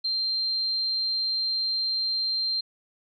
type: tone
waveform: sine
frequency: 4161 Hz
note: C8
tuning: 10 cents flat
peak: -24 dBFS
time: 0.04-2.61 s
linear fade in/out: 10 ms
effects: none